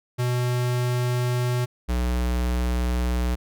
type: tone pair in turn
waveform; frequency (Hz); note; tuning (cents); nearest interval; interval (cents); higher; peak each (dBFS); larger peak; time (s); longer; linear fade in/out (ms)
square; 123.47 / 61.13; B2 / B1; 0 / -17; octave; 1217; first; -22; neither; 0.18-1.66 / 1.88-3.36; neither; 20
effects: none